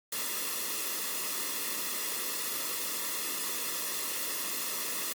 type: noise with comb filter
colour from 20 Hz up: white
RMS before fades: -34 dBFS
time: 0.12-5.13 s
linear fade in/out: 5 ms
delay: 1.3 ms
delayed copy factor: -0.65
effects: high-pass 200 Hz 12 dB/octave + Opus 48 kbps